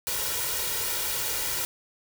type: noise with comb filter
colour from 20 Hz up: white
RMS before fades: -29 dBFS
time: 0.07-1.65 s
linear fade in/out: 0 ms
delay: 2.1 ms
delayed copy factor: +0.65
effects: none